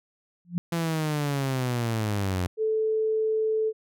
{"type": "tone with exponential growth", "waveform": "sine", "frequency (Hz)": 174.61, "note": "F3", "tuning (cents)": 0, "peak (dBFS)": -20, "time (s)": [0.45, 0.58], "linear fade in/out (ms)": 0, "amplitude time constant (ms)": 27}
{"type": "linear sweep", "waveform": "sawtooth", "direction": "down", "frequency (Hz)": [170, 87.6], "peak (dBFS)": -21, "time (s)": [0.72, 2.47], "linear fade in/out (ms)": 5}
{"type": "tone", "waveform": "sine", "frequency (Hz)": 437.7, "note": "A4", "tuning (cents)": -9, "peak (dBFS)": -22, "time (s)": [2.57, 3.73], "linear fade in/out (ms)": 50}
{"effects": []}